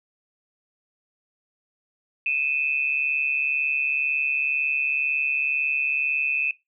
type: tone pair together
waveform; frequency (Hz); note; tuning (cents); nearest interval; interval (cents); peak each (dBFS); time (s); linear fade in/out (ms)
sine; 2489 / 2631; D#7 / E7; 0 / -4; minor second; 96; -24; 2.26-6.51; 2
effects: noise-tail reverb RT60 0.2 s tail -20 dB re dry